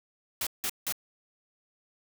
white noise bursts, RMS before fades -31 dBFS, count 3, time 0.41-0.924 s, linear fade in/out 2 ms, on 58 ms, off 170 ms, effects none

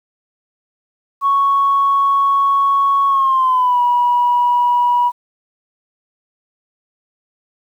sine tone with pitch glide, 1108.7 to 970.8 Hz, C#6 to B5, 0 to -30 cents, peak -10 dBFS, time 1.21-5.12 s, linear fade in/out 50 ms, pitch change -230 cents, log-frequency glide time 3.08-3.81 s, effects tanh soft clip ceiling -6 dBFS + 8-bit

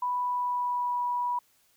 sine tone with pitch glide, 987.8 to 975.9 Hz, B5 to B5, 0 to -21 cents, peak -26 dBFS, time 0.02-1.39 s, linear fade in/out 5 ms, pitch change -21 cents, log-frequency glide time 0.21-1.01 s, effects white hiss -66 dBFS RMS until 1.76 s

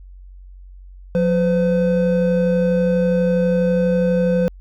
triangle tone pair together, 180.1 / 508.1 Hz, F#3 / B4, -46 / +49 cents, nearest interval octave + tritone, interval 1795 cents, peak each -15 dBFS, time 1.15-4.48 s, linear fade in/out 0 ms, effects added 46 Hz sine -37 dBFS peak until 4.6 s

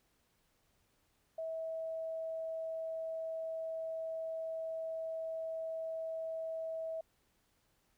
sine tone, 648 Hz, E5, 30 cents flat, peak -37 dBFS, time 1.38-7.01 s, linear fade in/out 5 ms, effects pink hiss -75 dBFS RMS until 7.97 s

